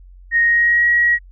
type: tone with pitch glide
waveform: sine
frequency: 1864.7 to 1906.1 Hz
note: A#6 to A#6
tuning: 0 to +38 cents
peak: -11 dBFS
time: 0.31-1.19 s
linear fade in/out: 50 ms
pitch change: +38 cents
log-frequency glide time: 0.41-0.87 s
effects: added 45 Hz sine -39 dBFS peak until 1.31 s